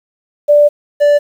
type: tone pair in turn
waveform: sine / triangle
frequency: 587.3 / 583.2 Hz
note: D5 / D5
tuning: 0 / -12 cents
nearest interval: unison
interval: 12 cents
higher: first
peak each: -4 dBFS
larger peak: neither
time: 0.48-0.69 / 1-1.19 s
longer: first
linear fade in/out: 20 ms
effects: 7-bit